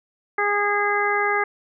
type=harmonic tone; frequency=410.2 Hz; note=G#4; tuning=21 cents flat; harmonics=1 / 2 / 3 / 4 / 5; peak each=-25 / -25 / -25 / -25 / -25 dBFS; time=0.38-1.44 s; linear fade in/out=5 ms; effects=none